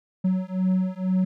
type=beating tone pair; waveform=triangle; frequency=185 / 187.1 Hz; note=F#3 / F#3; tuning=0 / +20 cents; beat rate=2.1 Hz; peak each=-22 / -22 dBFS; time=0.24-1.25 s; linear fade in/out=10 ms; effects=none